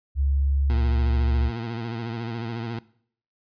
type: tone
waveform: sine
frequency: 69.3 Hz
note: C#2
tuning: in tune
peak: -19 dBFS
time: 0.15-1.51 s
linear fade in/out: 50 ms
type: tone with vibrato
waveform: 20% pulse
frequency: 115.6 Hz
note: A#2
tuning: 14 cents flat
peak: -24 dBFS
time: 0.7-2.79 s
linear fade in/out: 0 ms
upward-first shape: sine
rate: 14 Hz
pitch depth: 63 cents each way
effects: noise-tail reverb RT60 0.6 s tail -21 dB re dry + resampled to 11025 Hz